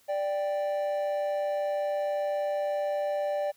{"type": "tone pair together", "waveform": "triangle", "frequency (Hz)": [587.3, 784], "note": ["D5", "G5"], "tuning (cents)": [0, 0], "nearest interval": "perfect fourth", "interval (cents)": 500, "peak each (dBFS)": [-25, -32], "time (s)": [0.08, 3.52], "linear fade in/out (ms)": 20, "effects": ["tanh soft clip ceiling -18 dBFS", "white hiss -63 dBFS RMS until 3.56 s"]}